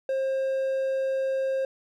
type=tone; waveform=triangle; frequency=533 Hz; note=C5; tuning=32 cents sharp; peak=-22 dBFS; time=0.09-1.65 s; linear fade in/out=2 ms; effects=none